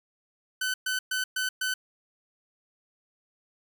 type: tone bursts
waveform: sawtooth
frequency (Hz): 1513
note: F#6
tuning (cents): +38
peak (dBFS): -23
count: 5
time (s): 0.61-1.74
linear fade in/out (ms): 5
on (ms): 130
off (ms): 120
effects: none